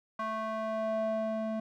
square tone with band-pass filter sweep, 220 Hz, A3, in tune, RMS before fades -33 dBFS, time 0.19-1.6 s, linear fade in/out 5 ms, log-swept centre 1100 to 460 Hz, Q 2.8, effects none

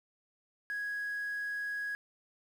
triangle tone, 1661.2 Hz, G#6, in tune, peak -31 dBFS, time 0.7-1.95 s, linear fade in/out 0 ms, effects tanh soft clip ceiling -30 dBFS + 10-bit

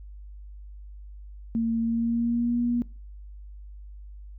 sine tone with pitch glide, 228.3 to 239.7 Hz, A#3 to A#3, -36 to +48 cents, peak -22 dBFS, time 1.55-2.82 s, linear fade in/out 0 ms, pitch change +84 cents, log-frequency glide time 1.8-2.59 s, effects noise-tail reverb RT60 0.4 s tail -23 dB re dry + added 50 Hz sine -40 dBFS peak until 4.38 s

